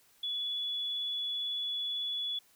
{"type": "tone with vibrato", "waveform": "sine", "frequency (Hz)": 3413, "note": "G#7", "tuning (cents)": 47, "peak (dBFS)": -32, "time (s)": [0.23, 2.39], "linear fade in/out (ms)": 5, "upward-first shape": "triangle", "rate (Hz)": 18, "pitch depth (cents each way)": 11, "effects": ["white hiss -65 dBFS RMS until 2.55 s"]}